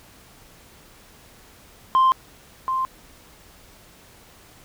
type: tone pair in turn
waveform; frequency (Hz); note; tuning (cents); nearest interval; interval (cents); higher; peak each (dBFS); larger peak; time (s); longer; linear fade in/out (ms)
sine; 1046.5 / 1046.5; C6 / C6; 0 / 0; unison; 0; neither; -11 / -20; first; 1.95-2.12 / 2.68-2.85; neither; 0
effects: tanh soft clip ceiling -12 dBFS + pink hiss -50 dBFS RMS until 4.64 s